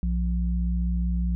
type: tone pair together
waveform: sine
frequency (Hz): 60.5 / 175.83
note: B1 / F3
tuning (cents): -35 / +12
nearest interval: octave + tritone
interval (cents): 1847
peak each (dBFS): -23 / -28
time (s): 0.03-1.35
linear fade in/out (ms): 0
effects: none